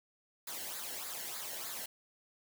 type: noise with flanger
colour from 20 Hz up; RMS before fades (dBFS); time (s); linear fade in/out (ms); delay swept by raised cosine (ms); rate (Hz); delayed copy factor
white; -42; 0.47-1.86; 5; 0.34 to 0.85; 3.3; -0.65
effects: none